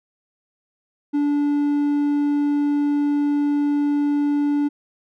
triangle tone, 290 Hz, D4, 22 cents flat, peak -15 dBFS, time 1.13-4.69 s, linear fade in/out 20 ms, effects none

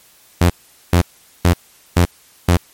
sawtooth tone bursts, 87.31 Hz, F2, in tune, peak -5 dBFS, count 5, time 0.41-2.57 s, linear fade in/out 5 ms, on 88 ms, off 430 ms, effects white hiss -49 dBFS RMS until 2.73 s + MP3 64 kbps

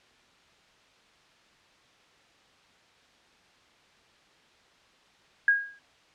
sine tone with exponential decay, 1636 Hz, G#6, 26 cents flat, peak -15 dBFS, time 5.48-5.79 s, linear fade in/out 2 ms, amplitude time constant 66 ms, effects white hiss -60 dBFS RMS until 6.14 s + low-pass 4000 Hz 12 dB/octave

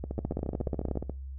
two click trains, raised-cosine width 2 ms, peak -21 / -17 dBFS, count 16 / 14, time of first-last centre 0.04-1.096 / 0.19-0.973 s, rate 14.2 / 16.6 Hz, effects noise-tail reverb RT60 0.3 s tail -22 dB re dry + added 67 Hz sine -37 dBFS peak until 1.38 s

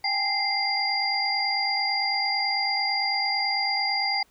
sine tone cluster, 791 / 840 / 2083 / 4791 Hz, G5 / G#5 / C7 / D8, +15 / +19 / -8 / +34 cents, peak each -29 / -33 / -28 / -26 dBFS, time 0.04-4.23 s, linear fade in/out 5 ms, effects pink hiss -62 dBFS RMS until 4.3 s

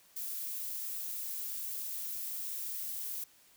violet noise, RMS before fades -39 dBFS, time 0.16-3.24 s, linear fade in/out 5 ms, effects white hiss -63 dBFS RMS until 3.56 s

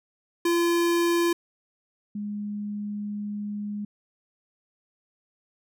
square / sine tone pair in turn, 342.2 / 206.9 Hz, F4 / G#3, -35 / -6 cents, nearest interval major sixth, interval 871 cents, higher first, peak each -21 / -29 dBFS, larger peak first, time 0.45-1.33 / 2.15-3.85 s, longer second, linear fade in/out 5 ms, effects none

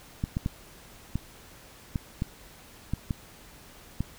clicks, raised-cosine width 5 ms, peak -15 dBFS, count 9, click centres 0.239 / 0.369 / 0.461 / 1.156 / 1.958 / 2.221 / 2.936 / 3.108 / 4.006 s, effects pink hiss -51 dBFS RMS until 4.18 s

